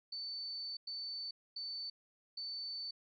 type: tone bursts at uneven times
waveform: sine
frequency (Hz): 4521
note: C#8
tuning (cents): +33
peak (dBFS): -40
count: 4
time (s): 0.12-0.77 / 0.87-1.31 / 1.56-1.9 / 2.37-2.91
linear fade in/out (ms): 5
effects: none